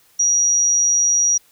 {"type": "tone", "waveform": "sine", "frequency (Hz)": 5760, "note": "F#8", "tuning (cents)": -47, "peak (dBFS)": -13, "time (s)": [0.19, 1.38], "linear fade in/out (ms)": 10, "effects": ["white hiss -55 dBFS RMS until 1.51 s"]}